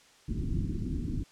pink low-pass noise, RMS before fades -32 dBFS, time 0.28-1.24 s, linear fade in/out 10 ms, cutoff 330 Hz, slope 48 dB/octave, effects white hiss -59 dBFS RMS until 1.31 s + low-pass 7000 Hz 12 dB/octave

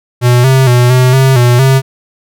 square tone with pitch steps, 122.6 / 132.5 / 122.7 / 127.2 / 133.1 / 121.9 / 133.6 Hz, B2 / C3 / B2 / C3 / C3 / B2 / C3, -12 / +22 / -11 / -48 / +30 / -22 / +36 cents, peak -5 dBFS, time 0.21-1.82 s, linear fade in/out 50 ms, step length 230 ms, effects none

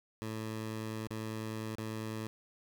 15% pulse tone with dropouts, 110 Hz, A2, in tune, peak -31 dBFS, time 0.22-2.27 s, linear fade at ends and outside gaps 0 ms, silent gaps 1.072-1.106 / 1.754-1.784 s, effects none

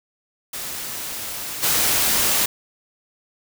white noise with level steps, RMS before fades -30 / -19 dBFS, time 0.53-2.46 s, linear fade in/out 5 ms, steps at 1.62 s, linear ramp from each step 20 ms, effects none

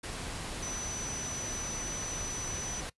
sine tone in noise, 5990 Hz, F#8, 20 cents sharp, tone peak -36 dBFS, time 0.62-2.81 s, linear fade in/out 10 ms, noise pink, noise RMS -39 dBFS, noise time 0.03-2.9 s, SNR 0 dB, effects noise-tail reverb RT60 0.1 s tail -20 dB re dry + resampled to 24000 Hz

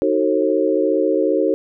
sine chord, D# diminished seventh, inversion none, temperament just, 311.1 / 373.4 / 448 / 537.6 Hz, D#4 / F#4 / A4 / C5, 0 / +16 / +31 / +47 cents, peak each -20 dBFS, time 0.02-1.54 s, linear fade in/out 0 ms, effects none

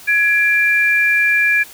sine tone pair together, 1675 / 2366 Hz, G#6 / D7, +14 / +12 cents, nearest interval tritone, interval 598 cents, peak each -14 dBFS, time 0.07-1.64 s, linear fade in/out 20 ms, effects white hiss -39 dBFS RMS until 1.73 s

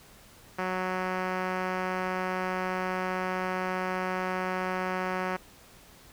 5% pulse tone with low-pass filter, 184.8 Hz, F#3, 2 cents flat, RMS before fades -31 dBFS, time 0.58-5.37 s, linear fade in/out 10 ms, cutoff 2500 Hz, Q 0.53, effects pink hiss -54 dBFS RMS until 6.12 s

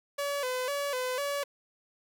sawtooth tone with vibrato, 537 Hz, C5, 45 cents sharp, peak -26 dBFS, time 0.18-1.44 s, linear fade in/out 10 ms, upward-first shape square, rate 2 Hz, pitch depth 100 cents each way, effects none

